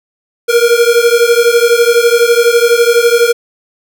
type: beating tone pair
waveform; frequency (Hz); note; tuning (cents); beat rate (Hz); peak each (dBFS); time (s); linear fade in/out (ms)
square; 466.2 / 478.2; A#4 / A#4; 0 / +44; 12; -10; 0.48-3.33; 20
effects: none